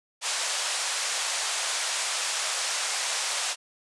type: band-pass noise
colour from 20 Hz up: white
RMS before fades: -29 dBFS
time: 0.21-3.56 s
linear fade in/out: 50 ms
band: 580 to 8700 Hz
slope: 24 dB/octave
effects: resampled to 24000 Hz